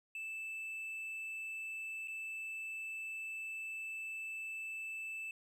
triangle tone with dropouts, 2637 Hz, E7, in tune, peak -39 dBFS, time 0.15-5.31 s, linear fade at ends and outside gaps 2 ms, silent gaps 2.075-2.081 s, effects none

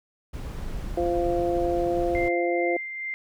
brown noise, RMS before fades -33 dBFS, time 0.33-2.29 s, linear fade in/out 10 ms
harmonic tone, 173.3 Hz, F3, 13 cents flat, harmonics 2 / 3 / 4, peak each -25 / -27 / -28 dBFS, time 0.97-2.77 s, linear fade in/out 5 ms
sine tone with tremolo, 2093 Hz, C7, in tune, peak -28 dBFS, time 2.15-3.14 s, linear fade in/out 0 ms, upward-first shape sine, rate 2.3 Hz, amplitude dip 40%
effects none

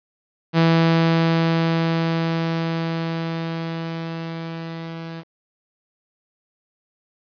sawtooth tone with level ramp, 164.7 Hz, E3, 1 cent flat, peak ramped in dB -9 to -27 dBFS, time 0.53-5.24 s, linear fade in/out 50 ms, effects resampled to 11025 Hz + 8-bit

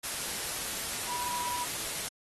sine tone in noise, 976 Hz, B5, 21 cents flat, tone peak -33 dBFS, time 1.08-1.65 s, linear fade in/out 10 ms, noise white, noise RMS -35 dBFS, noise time 0.03-2.09 s, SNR -1 dB, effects AAC 32 kbps

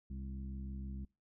harmonic tone with a mistuned harmonic, 66.4 Hz, C2, 26 cents sharp, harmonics 1 / 2 / 3 / 4 / 5, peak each -42 / -51 / -47 / -59 / -61 dBFS, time 0.1-1.05 s, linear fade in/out 5 ms, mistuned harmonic 4, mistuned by -40 cents, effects noise-tail reverb RT60 0.3 s tail -25 dB re dry

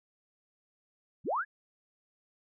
sine linear sweep, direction up, 88.8 to 1758 Hz, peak -28 dBFS, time 1.24-1.45 s, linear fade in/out 50 ms, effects none

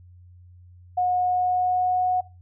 sine tone with pitch glide, 725 to 732.2 Hz, F#5 to F#5, -35 to -18 cents, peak -19 dBFS, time 0.97-2.21 s, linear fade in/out 10 ms, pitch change +17 cents, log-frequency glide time 1.16-2.04 s, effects noise-tail reverb RT60 0.3 s tail -21 dB re dry + added 89 Hz sine -46 dBFS peak until 2.41 s

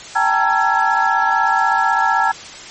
sine tone cluster, 779 / 874 / 930 / 1347 / 1672 Hz, G5 / A5 / A#5 / E6 / G#6, -11 / -12 / -4 / +37 / +11 cents, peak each -19 dBFS, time 0.15-2.32 s, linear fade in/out 10 ms, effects white hiss -34 dBFS RMS until 2.7 s + MP3 32 kbps

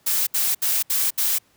blue noise bursts, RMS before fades -21 dBFS, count 5, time 0.06-1.386 s, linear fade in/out 10 ms, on 210 ms, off 69 ms, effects pink hiss -60 dBFS RMS until 1.56 s + high-pass 80 Hz 12 dB/octave

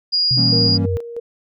sine tone, 4863 Hz, D#8, 40 cents flat, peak -14 dBFS, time 0.12-0.78 s, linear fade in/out 20 ms
sine linear sweep, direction down, 130 to 88.8 Hz, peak -18 dBFS, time 0.31-0.97 s, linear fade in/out 0 ms
triangle chord, E diminished seventh, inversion none, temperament equal, 164.81 / 196 / 233.1 / 277.2 Hz, E3 / G3 / Bb3 / Db4, 0 / 0 / 0 / 0 cents, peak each -22 dBFS, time 0.37-0.86 s, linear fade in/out 5 ms
sine tone with tremolo, 469.5 Hz, A#4, 12 cents sharp, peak -22 dBFS, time 0.52-1.2 s, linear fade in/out 10 ms, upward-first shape square, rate 3.1 Hz, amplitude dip 55%
effects none

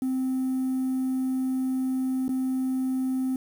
triangle tone with dropouts, 260 Hz, C4, 11 cents flat, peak -21 dBFS, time 0.02-3.36 s, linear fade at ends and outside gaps 2 ms, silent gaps 2.281-2.291 s, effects tanh soft clip ceiling -19 dBFS + 8-bit

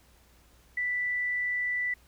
sine tone, 1975.5 Hz, B6, in tune, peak -27 dBFS, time 0.77-1.94 s, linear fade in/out 5 ms, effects added 60 Hz sine -61 dBFS peak until 2.07 s + pink hiss -62 dBFS RMS until 2.07 s

